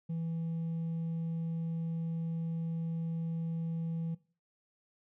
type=tone with hard clipping; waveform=triangle; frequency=164.81 Hz; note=E3; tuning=in tune; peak=-32 dBFS; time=0.09-4.15 s; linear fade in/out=10 ms; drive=1 dB; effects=noise-tail reverb RT60 0.4 s tail -20 dB re dry